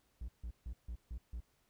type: tone bursts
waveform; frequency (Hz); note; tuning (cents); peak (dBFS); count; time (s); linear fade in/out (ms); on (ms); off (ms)
triangle; 58.27; A#1; 0; -38; 6; 0.21-1.404; 5; 74; 150
effects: pink hiss -75 dBFS RMS until 1.69 s